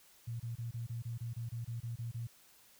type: tone bursts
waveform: sine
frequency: 117 Hz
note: A#2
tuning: 7 cents sharp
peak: -37 dBFS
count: 13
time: 0.27-2.272 s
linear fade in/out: 10 ms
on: 130 ms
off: 26 ms
effects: white hiss -63 dBFS RMS until 2.79 s